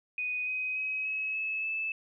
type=tone with pitch steps; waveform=sine; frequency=2489 / 2515 / 2541 / 2568 / 2595 / 2622 Hz; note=D#7 / D#7 / D#7 / E7 / E7 / E7; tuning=0 / +18 / +36 / -46 / -28 / -10 cents; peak=-30 dBFS; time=0.18-1.92 s; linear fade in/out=2 ms; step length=290 ms; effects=none